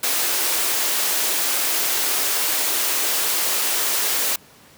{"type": "high-pass noise", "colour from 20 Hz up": "white", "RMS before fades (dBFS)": -21, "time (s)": [0.03, 4.36], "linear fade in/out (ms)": 5, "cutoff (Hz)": 290, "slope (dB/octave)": 24, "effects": ["pink hiss -49 dBFS RMS until 4.77 s", "high-pass 100 Hz 12 dB/octave"]}